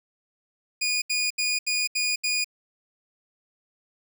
20% pulse tone bursts, 2454 Hz, D#7, 25 cents flat, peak -18 dBFS, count 6, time 0.81-2.445 s, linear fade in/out 10 ms, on 210 ms, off 75 ms, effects none

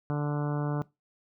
harmonic tone, 146.83 Hz, D3, in tune, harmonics 1 / 2 / 3 / 4 / 5 / 6 / 7 / 8 / 9 / 10, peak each -28 / -34 / -38 / -40 / -42 / -44 / -45 / -46 / -47 / -48 dBFS, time 0.1-0.82 s, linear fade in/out 0 ms, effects noise-tail reverb RT60 0.2 s tail -20 dB re dry

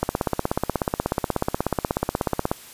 click train, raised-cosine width 1 ms, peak -6 dBFS, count 42, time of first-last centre 0.03-2.515 s, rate 16.5 Hz, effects white hiss -44 dBFS RMS until 2.73 s + resampled to 32000 Hz

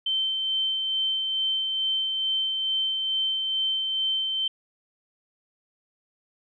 sine tone with tremolo, 3100 Hz, G7, 20 cents flat, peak -22 dBFS, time 0.06-4.48 s, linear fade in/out 5 ms, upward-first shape sine, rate 2.3 Hz, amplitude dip 30%, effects none

